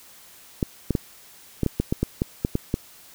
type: clicks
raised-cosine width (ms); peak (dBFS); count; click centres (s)
3; -8; 12; 0.628 / 0.907 / 0.952 / 1.633 / 1.663 / 1.8 / 1.925 / 2.03 / 2.219 / 2.449 / 2.554 / 2.741
effects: white hiss -49 dBFS RMS until 3.14 s